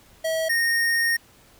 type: tone pair in turn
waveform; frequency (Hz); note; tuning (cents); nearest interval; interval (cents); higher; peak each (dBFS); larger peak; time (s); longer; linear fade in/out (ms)
square; 645 / 1850.9; E5 / A#6; -38 / -13; octave + tritone; 1825; second; -23 / -20; second; 0.24-0.49 / 0.49-1.17; second; 10
effects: pink hiss -54 dBFS RMS until 1.59 s